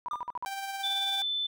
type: tone bursts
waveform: sine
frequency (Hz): 980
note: B5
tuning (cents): -14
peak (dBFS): -31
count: 6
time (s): 0.06-0.449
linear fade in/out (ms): 0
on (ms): 24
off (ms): 49
type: tone with exponential decay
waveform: triangle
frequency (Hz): 1203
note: D6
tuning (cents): +41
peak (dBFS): -27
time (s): 0.11-0.33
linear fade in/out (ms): 2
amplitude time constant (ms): 46
type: tone with tremolo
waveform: sawtooth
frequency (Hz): 784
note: G5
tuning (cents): 0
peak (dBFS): -29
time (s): 0.46-1.22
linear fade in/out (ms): 0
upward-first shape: sine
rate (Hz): 18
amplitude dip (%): 35
type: tone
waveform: sine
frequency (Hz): 3520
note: A7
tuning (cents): 0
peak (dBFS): -28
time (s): 0.83-1.47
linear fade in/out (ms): 10
effects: none